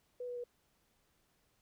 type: tone with pitch steps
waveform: sine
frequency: 493.9 / 489.1 / 484.3 Hz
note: B4 / B4 / B4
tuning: 0 / -17 / -34 cents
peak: -39 dBFS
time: 0.2-0.44 s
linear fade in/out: 5 ms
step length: 80 ms
effects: pink hiss -75 dBFS RMS until 1.61 s